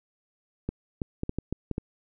clicks, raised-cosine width 3 ms, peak -16 dBFS, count 8, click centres 0.69 / 1.018 / 1.234 / 1.294 / 1.386 / 1.526 / 1.713 / 1.781 s, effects none

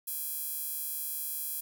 sawtooth tone with high-pass filter, 825 Hz, G#5, 12 cents flat, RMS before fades -36 dBFS, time 0.07-1.61 s, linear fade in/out 10 ms, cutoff 12000 Hz, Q 1.2, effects none

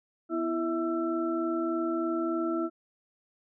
sine tone cluster, 249 / 332.3 / 654 / 1334 Hz, B3 / E4 / E5 / E6, +14 / +14 / -14 / +20 cents, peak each -37 / -28 / -36 / -36 dBFS, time 0.29-2.7 s, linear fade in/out 50 ms, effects none

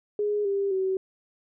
sine tone with pitch steps, 415.3 / 397 / 379.5 Hz, G#4 / G4 / F#4, 0 / +22 / +44 cents, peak -23 dBFS, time 0.19-0.97 s, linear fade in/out 2 ms, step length 260 ms, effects none

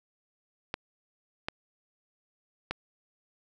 clicks, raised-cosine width 0.3 ms, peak -15 dBFS, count 3, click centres 0.741 / 1.485 / 2.71 s, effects none

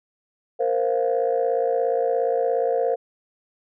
sine chord, Bb suspended second, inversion none, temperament equal, 466.2 / 523.3 / 698.5 Hz, Bb4 / C5 / F5, 0 / 0 / 0 cents, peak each -22 / -22 / -25 dBFS, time 0.59-2.96 s, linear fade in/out 20 ms, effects tanh soft clip ceiling -12 dBFS

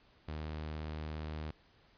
sawtooth tone, 77.2 Hz, D#2, 13 cents flat, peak -35 dBFS, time 0.28-1.51 s, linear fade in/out 5 ms, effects pink hiss -66 dBFS RMS until 1.97 s + resampled to 11025 Hz

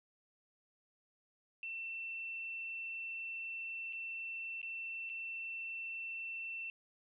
sine tone with dropouts, 2688 Hz, E7, 33 cents sharp, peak -40 dBFS, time 1.63-6.7 s, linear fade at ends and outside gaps 1 ms, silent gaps 3.926-3.931 / 4.616-4.629 / 5.093-5.098 s, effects none

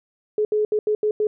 sine tone bursts at uneven times, 424.6 Hz, G#4, 38 cents sharp, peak -17 dBFS, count 6, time 0.38-0.45 / 0.52-0.65 / 0.72-0.79 / 0.87-0.95 / 1.03-1.11 / 1.2-1.27 s, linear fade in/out 2 ms, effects none

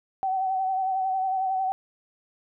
sine tone with vibrato, 760 Hz, F#5, 46 cents sharp, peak -23 dBFS, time 0.23-1.72 s, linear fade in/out 0 ms, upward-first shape sine, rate 11 Hz, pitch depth 34 cents each way, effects none

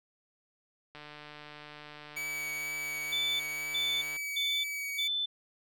click train, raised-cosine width 0.3 ms, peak -31 dBFS, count 480, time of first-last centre 0.95-4.165 s, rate 149 Hz
45% pulse tone with vibrato, 2272 Hz, C#7, 42 cents sharp, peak -34 dBFS, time 2.16-5.08 s, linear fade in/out 10 ms, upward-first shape triangle, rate 2.1 Hz, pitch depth 16 cents each way
sine tone bursts, 3520 Hz, A7, in tune, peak -29 dBFS, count 4, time 3.12-5.26 s, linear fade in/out 10 ms, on 280 ms, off 340 ms
effects none

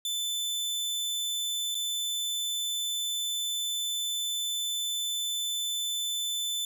sawtooth tone with dropouts, 3520 Hz, A7, in tune, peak -26 dBFS, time 0.05-6.65 s, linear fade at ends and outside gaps 2 ms, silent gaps 1.746-1.751 s, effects none

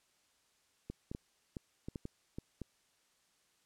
clicks, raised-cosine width 3 ms, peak -28 dBFS, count 9, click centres 0.9 / 1.115 / 1.149 / 1.568 / 1.885 / 1.958 / 2.054 / 2.385 / 2.617 s, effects white hiss -73 dBFS RMS until 3.65 s + low-pass 9000 Hz 12 dB/octave

